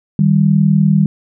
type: tone pair together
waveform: sine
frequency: 155.7 / 195.95 Hz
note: D#3 / G3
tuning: +2 / 0 cents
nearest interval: major third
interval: 398 cents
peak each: -11 dBFS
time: 0.19-1.06 s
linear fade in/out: 2 ms
effects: none

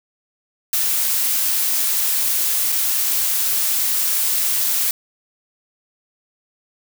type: noise with dropouts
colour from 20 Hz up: blue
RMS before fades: -19 dBFS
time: 0.73-4.91 s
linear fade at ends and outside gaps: 1 ms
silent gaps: 2.72-2.724 s
effects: none

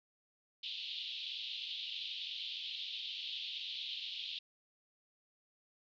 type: band-pass noise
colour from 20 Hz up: white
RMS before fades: -43 dBFS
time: 0.63-4.39 s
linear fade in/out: 5 ms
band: 2900 to 3900 Hz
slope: 48 dB/octave
effects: none

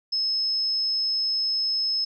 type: tone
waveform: sine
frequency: 5190 Hz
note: E8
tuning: 28 cents flat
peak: -22 dBFS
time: 0.12-2.05 s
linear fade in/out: 10 ms
effects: none

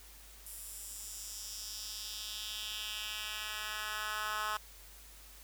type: tone with high-pass filter sweep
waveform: 10% pulse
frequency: 213.2 Hz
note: G#3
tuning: 46 cents sharp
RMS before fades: -41 dBFS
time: 0.46-4.57 s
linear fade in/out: 2 ms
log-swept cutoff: 10000 to 1200 Hz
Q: 2
effects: added 50 Hz sine -56 dBFS peak until 5.43 s + white hiss -56 dBFS RMS until 5.43 s

